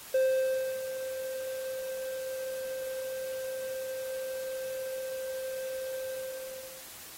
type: tone with ADSR envelope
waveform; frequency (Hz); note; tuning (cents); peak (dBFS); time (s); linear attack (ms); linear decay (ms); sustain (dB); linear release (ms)
triangle; 523.3; C5; 0; -20; 0.14-6.86; 6; 650; -12; 740
effects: white hiss -47 dBFS RMS until 7.17 s + AAC 48 kbps